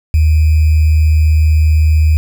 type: tone with sample-and-hold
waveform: sine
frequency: 77.78 Hz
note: D#2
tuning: in tune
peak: -6 dBFS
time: 0.14-2.17 s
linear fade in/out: 0 ms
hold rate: 2450 Hz
effects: none